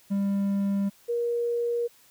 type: tone pair in turn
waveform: triangle / sine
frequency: 198.7 / 473.7 Hz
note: G3 / A#4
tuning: +24 / +28 cents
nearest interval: octave + minor third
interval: 1504 cents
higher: second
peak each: -21 / -24 dBFS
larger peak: first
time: 0.1-0.9 / 1.08-1.88 s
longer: neither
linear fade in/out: 20 ms
effects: white hiss -58 dBFS RMS until 2.1 s